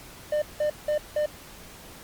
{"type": "tone bursts", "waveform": "triangle", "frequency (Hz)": 600, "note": "D5", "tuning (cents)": 37, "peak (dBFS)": -20, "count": 4, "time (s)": [0.32, 1.26], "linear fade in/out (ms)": 5, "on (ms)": 100, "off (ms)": 180, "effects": ["pink hiss -46 dBFS RMS until 2.03 s", "Opus 48 kbps"]}